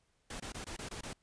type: noise bursts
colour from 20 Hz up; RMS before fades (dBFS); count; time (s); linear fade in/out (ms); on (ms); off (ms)
pink; -43; 7; 0.3-1.132; 5; 100; 22
effects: pink hiss -75 dBFS RMS until 1.22 s + resampled to 22050 Hz